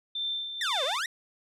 sine tone with tremolo, 3564 Hz, A7, 22 cents sharp, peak -28 dBFS, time 0.15-0.99 s, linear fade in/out 5 ms, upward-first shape sine, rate 2 Hz, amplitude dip 55%
sawtooth exponential two-way sweep, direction down then up, 1975.5 to 493.9 to 1975.5 Hz, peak -25 dBFS, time 0.61-1.06 s, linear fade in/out 2 ms, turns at 0.84 s
effects low-pass 9000 Hz 12 dB/octave

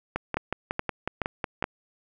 two click trains, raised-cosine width 0.5 ms, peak -11 / -12 dBFS, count 4 / 9, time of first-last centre 0.37-1.641 / 0.16-1.625 s, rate 2.36 / 5.46 Hz, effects none

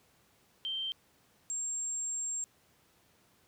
sine tone pair in turn, 3136 / 7459 Hz, G7 / A#8, 0 / 0 cents, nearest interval octave + minor third, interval 1500 cents, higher second, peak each -33 / -33 dBFS, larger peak neither, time 0.65-0.92 / 1.5-2.44 s, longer second, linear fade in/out 0 ms, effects pink hiss -67 dBFS RMS until 3.47 s + high-pass 80 Hz 12 dB/octave

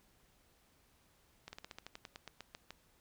slowing click train, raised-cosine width 0.2 ms, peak -29 dBFS, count 14, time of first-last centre 1.48-2.706 s, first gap 50 ms, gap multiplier 1.1, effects pink hiss -70 dBFS RMS until 3 s

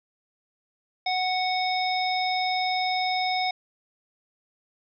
harmonic tone, 740 Hz, F#5, in tune, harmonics 1 / 3 / 5 / 7, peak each -25 / -30 / -32 / -33 dBFS, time 1.06-3.51 s, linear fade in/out 5 ms, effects none

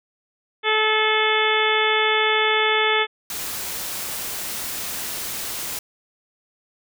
harmonic tone, 433.5 Hz, A4, 26 cents flat, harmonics 1 / 2 / 3 / 4 / 5 / 6 / 7 / 8, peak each -23 / -25 / -25 / -25 / -23 / -29 / -29 / -25 dBFS, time 0.63-3.07 s, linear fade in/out 50 ms
white noise, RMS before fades -29 dBFS, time 3.3-5.79 s, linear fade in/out 2 ms
effects none

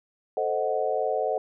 sine chord, A diminished seventh, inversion none, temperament equal, 440 / 523.3 / 622.3 / 740 Hz, A4 / C5 / Eb5 / Gb5, 0 / 0 / 0 / 0 cents, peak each -29 dBFS, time 0.37-1.38 s, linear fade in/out 2 ms, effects none

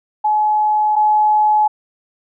sine tone pair in turn, 850 / 850 Hz, G#5 / G#5, +40 / +40 cents, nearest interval unison, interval 0 cents, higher neither, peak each -12 / -10 dBFS, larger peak second, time 0.24-0.96 / 0.96-1.68 s, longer neither, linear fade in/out 10 ms, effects none

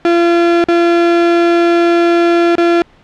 35% pulse tone with dropouts, 342 Hz, F4, 36 cents flat, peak -6 dBFS, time 0.05-2.82 s, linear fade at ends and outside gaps 1 ms, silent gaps 0.641-0.685 / 2.554-2.581 s, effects pink hiss -46 dBFS RMS until 3.03 s + low-pass 3000 Hz 12 dB/octave

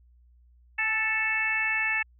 harmonic tone with a mistuned harmonic, 440 Hz, A4, in tune, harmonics 2 / 3 / 4 / 5 / 6, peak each -37 / -40 / -28 / -29 / -29 dBFS, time 0.78-2.03 s, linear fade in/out 10 ms, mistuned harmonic 2, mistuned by -26 cents, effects added 60 Hz sine -55 dBFS peak until 2.19 s

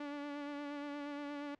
sawtooth tone with vibrato, 288.9 Hz, D4, 28 cents flat, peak -37 dBFS, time 0-1.55 s, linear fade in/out 5 ms, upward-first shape sine, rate 8.5 Hz, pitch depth 27 cents each way, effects pink hiss -75 dBFS RMS until 1.59 s + low-pass 3000 Hz 12 dB/octave

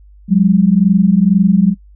sine tone pair together, 180.6 / 202.7 Hz, F#3 / G#3, -42 / -42 cents, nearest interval major second, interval 200 cents, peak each -10 dBFS, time 0.28-1.75 s, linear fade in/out 50 ms, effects noise-tail reverb RT60 0.1 s tail -23 dB re dry + added 50 Hz sine -39 dBFS peak until 1.95 s

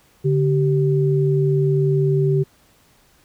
sine tone pair together, 143.95 / 386.3 Hz, D3 / G4, -34 / -25 cents, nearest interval octave + perfect fourth, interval 1709 cents, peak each -16 / -19 dBFS, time 0.24-2.44 s, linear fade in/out 20 ms, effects pink hiss -56 dBFS RMS until 3.24 s

